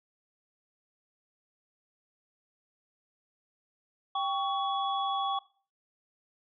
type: tone cluster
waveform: sine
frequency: 786 / 1122 / 3377 Hz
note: G5 / C#6 / G#7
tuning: +4 / +21 / +28 cents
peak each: -31 / -31 / -37 dBFS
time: 4.15-5.39 s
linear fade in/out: 5 ms
effects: noise-tail reverb RT60 0.4 s tail -19 dB re dry